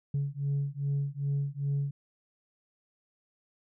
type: beating tone pair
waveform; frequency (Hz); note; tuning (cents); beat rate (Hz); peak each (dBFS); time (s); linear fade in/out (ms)
sine; 139.7 / 142.2; C#3 / C#3; +14 / +45; 2.5; -30; 0.14-1.91; 5
effects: tanh soft clip ceiling -24 dBFS